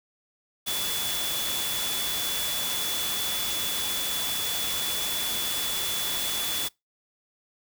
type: tone in noise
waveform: sine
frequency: 3441 Hz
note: A7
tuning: 39 cents flat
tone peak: -31 dBFS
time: 0.66-6.69 s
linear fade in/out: 20 ms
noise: white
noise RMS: -30 dBFS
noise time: 0.66-6.69 s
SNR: -4 dB
effects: noise-tail reverb RT60 0.2 s tail -24 dB re dry